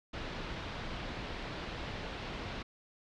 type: low-pass noise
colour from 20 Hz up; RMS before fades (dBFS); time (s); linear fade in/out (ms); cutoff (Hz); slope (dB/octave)
pink; -41; 0.13-2.63; 10; 4200; 24
effects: none